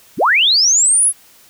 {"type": "linear sweep", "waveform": "sine", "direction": "up", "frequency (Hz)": [83.9, 11000], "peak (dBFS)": -9, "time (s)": [0.17, 1.13], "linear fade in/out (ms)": 50, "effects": ["white hiss -47 dBFS RMS until 1.49 s"]}